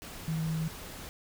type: tone in noise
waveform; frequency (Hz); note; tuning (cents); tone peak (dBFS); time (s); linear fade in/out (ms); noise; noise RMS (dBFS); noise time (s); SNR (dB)
sine; 160.1; D#3; +50; -29; 0.28-0.68; 0; pink; -44; 0.02-1.09; +12
effects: none